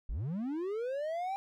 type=linear sweep; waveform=triangle; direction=up; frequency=33.49 to 796 Hz; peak=-31 dBFS; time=0.09-1.36 s; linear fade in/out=0 ms; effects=none